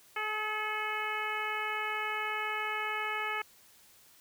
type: harmonic tone with a mistuned harmonic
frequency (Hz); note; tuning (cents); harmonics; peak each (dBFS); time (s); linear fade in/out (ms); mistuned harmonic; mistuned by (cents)
427.3; G#4; +49; 1 / 2 / 3 / 4 / 5 / 6 / 7; -43 / -39 / -37 / -39 / -37 / -42 / -45; 0.16-3.42; 5; 5; +32
effects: white hiss -60 dBFS RMS until 4.2 s